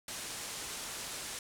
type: low-pass noise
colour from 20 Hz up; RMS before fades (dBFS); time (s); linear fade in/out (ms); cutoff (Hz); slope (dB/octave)
white; -42; 0.08-1.39; 2; 10000; 24
effects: none